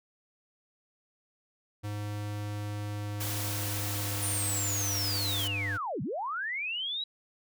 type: tone with pitch glide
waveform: square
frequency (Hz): 103.83 to 100.06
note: G#2 to G2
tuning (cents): 0 to +36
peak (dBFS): -34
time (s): 1.83-5.78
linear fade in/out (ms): 20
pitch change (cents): -64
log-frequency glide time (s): 2.89-4.99
type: noise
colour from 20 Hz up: white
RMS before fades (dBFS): -36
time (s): 3.2-5.48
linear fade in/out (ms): 10
type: linear two-way sweep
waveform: sine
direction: down then up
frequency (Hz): 9500 to 112.5 to 3927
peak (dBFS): -31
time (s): 4.22-7.04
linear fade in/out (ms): 5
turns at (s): 6.02
effects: none